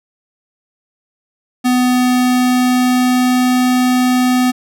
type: tone with pitch glide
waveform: square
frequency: 250 to 251.4 Hz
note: B3 to B3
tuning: +21 to +31 cents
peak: -11 dBFS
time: 1.64-4.52 s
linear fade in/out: 20 ms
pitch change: +10 cents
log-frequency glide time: 1.86-3.62 s
effects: none